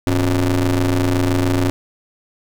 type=ring-modulated tone; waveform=30% pulse; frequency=87.5 Hz; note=F2; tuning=4 cents sharp; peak=-9 dBFS; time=0.07-1.7 s; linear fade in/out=0 ms; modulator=188 Hz; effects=none